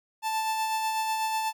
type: tone with tremolo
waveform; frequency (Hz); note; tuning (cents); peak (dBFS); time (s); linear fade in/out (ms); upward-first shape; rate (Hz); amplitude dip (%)
45% pulse; 880; A5; 0; -25; 0.22-1.53; 50; sine; 8.1; 30
effects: none